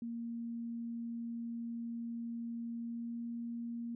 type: tone with pitch glide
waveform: sine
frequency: 233.1 to 234.6 Hz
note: A#3 to A#3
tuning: 0 to +11 cents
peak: -38 dBFS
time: 0.02-3.95 s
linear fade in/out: 2 ms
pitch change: +11 cents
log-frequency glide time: 2.79-3.23 s
effects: none